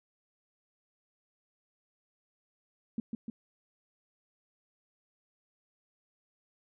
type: tone with echo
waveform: sine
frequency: 227 Hz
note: A#3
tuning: 46 cents flat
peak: -29 dBFS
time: 2.98-3 s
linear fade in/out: 2 ms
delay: 150 ms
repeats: 2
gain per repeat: -3 dB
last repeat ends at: 3.3 s
effects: none